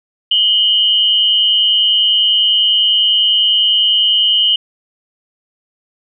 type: tone pair together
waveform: sine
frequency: 2900 / 3110 Hz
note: F#7 / G7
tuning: -35 / -14 cents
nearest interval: minor second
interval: 121 cents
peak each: -12 dBFS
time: 0.31-4.56 s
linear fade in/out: 5 ms
effects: none